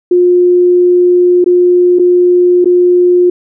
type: tone with dropouts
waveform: sine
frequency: 356.5 Hz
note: F4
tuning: 36 cents sharp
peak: -4 dBFS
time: 0.11-3.3 s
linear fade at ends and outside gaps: 5 ms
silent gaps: 1.443-1.46 / 1.988-1.994 / 2.645-2.656 s
effects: none